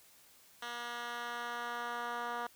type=tone with band-pass filter sweep; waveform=10% pulse; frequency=239 Hz; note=A#3; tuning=43 cents sharp; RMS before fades=-40 dBFS; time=0.62-2.47 s; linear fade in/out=5 ms; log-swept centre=2400 to 1100 Hz; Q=1; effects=white hiss -62 dBFS RMS until 2.55 s